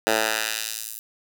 10% pulse tone with high-pass filter sweep, 110 Hz, A2, in tune, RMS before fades -26 dBFS, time 0.07-0.99 s, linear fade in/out 0 ms, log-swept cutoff 470 to 12000 Hz, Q 0.7, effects none

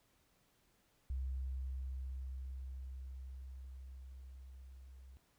sine tone with level ramp, 65.3 Hz, C2, 3 cents flat, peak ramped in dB -36 to -53 dBFS, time 1.1-5.17 s, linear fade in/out 0 ms, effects pink hiss -74 dBFS RMS until 5.38 s

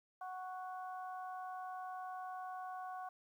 harmonic tone, 370 Hz, F#4, in tune, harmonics 2 / 3 / 4, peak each -44 / -49 / -55 dBFS, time 0.21-3.09 s, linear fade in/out 5 ms, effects 12-bit

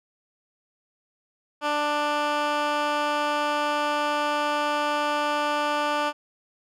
15% pulse tone with band-pass filter, 295.2 Hz, D4, 9 cents sharp, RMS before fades -25 dBFS, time 1.61-6.13 s, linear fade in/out 50 ms, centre 1500 Hz, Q 0.72, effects none

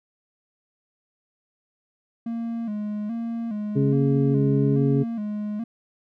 triangle tone with vibrato, 220 Hz, A3, in tune, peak -24 dBFS, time 2.26-5.64 s, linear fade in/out 5 ms, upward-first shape square, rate 1.2 Hz, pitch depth 85 cents each way
harmonic tone, 138.59 Hz, C#3, in tune, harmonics 1 / 2 / 3, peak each -20 / -23 / -25 dBFS, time 3.75-5.04 s, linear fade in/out 20 ms
effects none

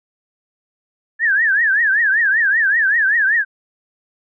sine tone with vibrato, 1707 Hz, G#6, 47 cents sharp, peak -12 dBFS, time 1.19-3.45 s, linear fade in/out 50 ms, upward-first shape triangle, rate 5.2 Hz, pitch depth 210 cents each way, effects none

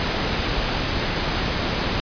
pink noise, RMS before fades -23 dBFS, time 0-2 s, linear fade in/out 0 ms, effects resampled to 11025 Hz

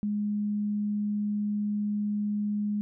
sine tone, 207.7 Hz, G#3, in tune, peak -26 dBFS, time 0.03-2.81 s, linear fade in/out 0 ms, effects none

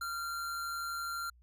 square tone with amplitude modulation, 1381 Hz, F6, 20 cents flat, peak -35 dBFS, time 0.01-1.3 s, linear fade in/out 5 ms, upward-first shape sine, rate 152 Hz, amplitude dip 30%, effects added 60 Hz sine -59 dBFS peak until 1.42 s

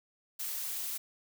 blue noise, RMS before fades -37 dBFS, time 0.39-0.98 s, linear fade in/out 10 ms, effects none

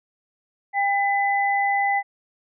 sine tone pair together, 800 / 2006 Hz, G5 / B6, +35 / +26 cents, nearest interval octave + major third, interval 1591 cents, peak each -20 / -23 dBFS, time 0.73-2.03 s, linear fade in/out 50 ms, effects none

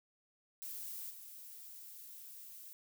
violet noise with level steps, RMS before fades -45 / -52 dBFS, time 0.62-2.73 s, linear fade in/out 0 ms, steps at 1.09 s, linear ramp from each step 20 ms, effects none

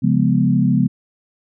sine chord, C# dominant seventh, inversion none, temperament equal with one note detuned, 136.29 / 174.61 / 207.7 / 246.9 Hz, C#3 / E#3 / G#3 / B3, -29 / 0 / 0 / 0 cents, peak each -18 dBFS, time 0.02-0.88 s, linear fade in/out 20 ms, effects none

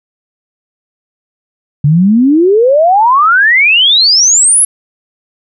sine exponential sweep, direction up, 139.3 to 11175 Hz, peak -4 dBFS, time 1.84-4.65 s, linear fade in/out 5 ms, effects none

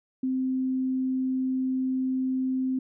sine tone, 259.9 Hz, C4, 11 cents flat, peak -24 dBFS, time 0.23-2.79 s, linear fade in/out 5 ms, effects none

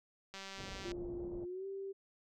click train, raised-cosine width 0.2 ms, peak -30 dBFS, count 113, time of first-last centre 0.34-0.917 s, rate 194 Hz
pink low-pass noise, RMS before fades -49 dBFS, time 0.57-1.46 s, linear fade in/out 20 ms, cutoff 670 Hz, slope 24 dB/octave
sine tone with pitch glide, 350 to 390.6 Hz, F4 to G4, +4 to -6 cents, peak -40 dBFS, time 0.84-1.93 s, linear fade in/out 20 ms, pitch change +190 cents, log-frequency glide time 1.44-1.66 s
effects none

